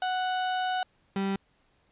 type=tone pair in turn; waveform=35% pulse; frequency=740 / 195.38 Hz; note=F#5 / G3; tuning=0 / -5 cents; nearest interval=octave + major seventh; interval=2305 cents; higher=first; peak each=-25 dBFS; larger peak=neither; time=0.02-0.83 / 1.16-1.36 s; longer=first; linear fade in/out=2 ms; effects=pink hiss -68 dBFS RMS until 1.91 s + resampled to 8000 Hz